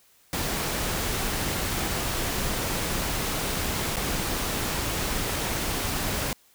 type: noise with dropouts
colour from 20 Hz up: pink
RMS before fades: -28 dBFS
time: 0.33-6.33 s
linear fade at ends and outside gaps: 1 ms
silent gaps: 3.96-3.967 s
effects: white hiss -60 dBFS RMS until 6.54 s